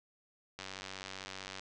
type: click train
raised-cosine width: 0.2 ms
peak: -25 dBFS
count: 97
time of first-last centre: 0.59-1.595 s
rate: 95.5 Hz
effects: resampled to 24000 Hz + 11-bit